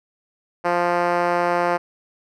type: tone with band-pass filter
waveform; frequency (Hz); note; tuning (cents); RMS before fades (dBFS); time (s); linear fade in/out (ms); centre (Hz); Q
5% pulse; 174.7; F3; +1; -20; 0.64-1.78; 20; 600; 1
effects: none